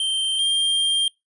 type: tone pair in turn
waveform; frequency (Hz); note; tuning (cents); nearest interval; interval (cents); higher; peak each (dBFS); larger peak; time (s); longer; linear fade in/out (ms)
square; 3136 / 3191; G7 / G7; 0 / +30; unison; 30; second; -21 / -18; second; 0-0.39 / 0.39-1.08; second; 2
effects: noise-tail reverb RT60 0.2 s tail -24 dB re dry + resampled to 24000 Hz